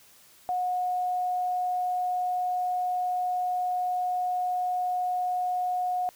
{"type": "tone", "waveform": "sine", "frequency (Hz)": 726, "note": "F#5", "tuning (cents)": -33, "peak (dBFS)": -25, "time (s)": [0.49, 6.09], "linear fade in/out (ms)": 0, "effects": ["white hiss -56 dBFS RMS until 6.15 s"]}